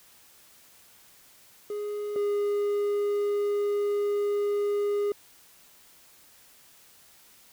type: tone pair in turn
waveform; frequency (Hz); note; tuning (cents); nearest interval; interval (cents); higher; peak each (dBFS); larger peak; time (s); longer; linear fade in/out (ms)
triangle; 415.3 / 409.8; G#4 / G#4; 0 / -23; unison; 23; first; -28 / -22; second; 1.7-2.16 / 2.16-5.12; second; 2
effects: white hiss -56 dBFS RMS until 7.52 s